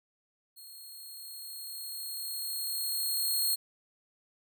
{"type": "tone with level ramp", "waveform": "10% pulse", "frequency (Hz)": 4266, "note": "C8", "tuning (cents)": 33, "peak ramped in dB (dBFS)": [-41, -19], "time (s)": [0.56, 3.56], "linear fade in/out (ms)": 20, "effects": []}